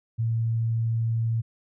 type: tone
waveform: sine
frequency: 114.1 Hz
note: A#2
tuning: 37 cents flat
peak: -22 dBFS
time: 0.18-1.42 s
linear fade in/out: 20 ms
effects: none